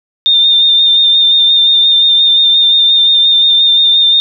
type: tone with vibrato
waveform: sine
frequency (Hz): 3625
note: A#7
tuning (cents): -49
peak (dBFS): -5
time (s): 0.26-4.2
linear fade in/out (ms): 0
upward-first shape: sine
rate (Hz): 5.7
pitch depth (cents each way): 25
effects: none